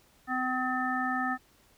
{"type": "harmonic tone", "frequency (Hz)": 255.3, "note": "C4", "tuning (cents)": -42, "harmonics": [1, 3, 5, 7], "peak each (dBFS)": [-33, -33, -33, -33], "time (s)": [0.27, 1.38], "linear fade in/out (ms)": 50, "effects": ["pink hiss -63 dBFS RMS until 1.77 s"]}